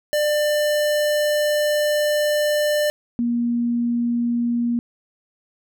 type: tone pair in turn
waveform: square / sine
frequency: 596 / 237.5 Hz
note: D5 / A#3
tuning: +25 / +33 cents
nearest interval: octave + major third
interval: 1592 cents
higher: first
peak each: -18 dBFS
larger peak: neither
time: 0.13-2.9 / 3.19-4.79 s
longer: first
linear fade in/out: 0 ms
effects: none